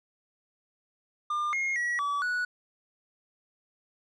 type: tone with pitch steps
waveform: triangle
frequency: 1200 / 2145 / 1923 / 1146 / 1471 Hz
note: D6 / C7 / B6 / D6 / F#6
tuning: +37 / +42 / -47 / -43 / -11 cents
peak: -25 dBFS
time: 1.3-2.45 s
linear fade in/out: 5 ms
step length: 230 ms
effects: resampled to 22050 Hz